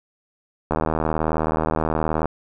click train, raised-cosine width 1 ms, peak -7 dBFS, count 123, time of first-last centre 0.71-2.256 s, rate 78.9 Hz, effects none

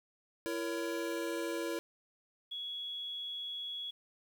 square chord, A# diminished, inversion second, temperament just, 335.6 / 466.2 / 559.4 Hz, E4 / A#4 / C#5, +31 / 0 / +16 cents, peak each -38 / -41 / -42 dBFS, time 0.46-1.79 s, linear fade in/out 0 ms
sine tone, 3355 Hz, G#7, 17 cents sharp, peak -38 dBFS, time 2.51-3.91 s, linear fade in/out 10 ms
effects 11-bit

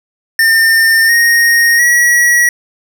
square tone with pitch steps, 1807 / 1863.2 / 1921.1 Hz, A6 / A#6 / B6, +46 / -1 / -48 cents, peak -7 dBFS, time 0.39-2.49 s, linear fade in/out 2 ms, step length 700 ms, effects none

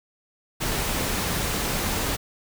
pink noise, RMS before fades -26 dBFS, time 0.6-2.17 s, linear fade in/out 20 ms, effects none

